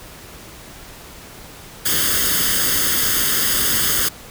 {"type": "noise with comb filter", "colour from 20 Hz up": "white", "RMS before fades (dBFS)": -18, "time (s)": [1.85, 4.09], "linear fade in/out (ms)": 10, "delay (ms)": 0.61, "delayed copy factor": 0.75, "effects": ["pink hiss -39 dBFS RMS until 4.3 s"]}